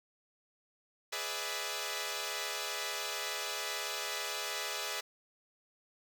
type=chord; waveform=5% pulse; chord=E dominant seventh; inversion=first; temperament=equal; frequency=415.3 / 493.9 / 587.3 / 659.3 Hz; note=G#4 / B4 / D5 / E5; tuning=0 / 0 / 0 / 0 cents; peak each=-30 dBFS; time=1.12-5.01 s; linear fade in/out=10 ms; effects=none